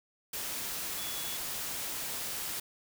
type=tone in noise; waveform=sine; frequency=3400 Hz; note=G#7; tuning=40 cents sharp; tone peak=-43 dBFS; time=0.98-1.37 s; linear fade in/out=5 ms; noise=white; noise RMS=-37 dBFS; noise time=0.33-2.6 s; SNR=-9 dB; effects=none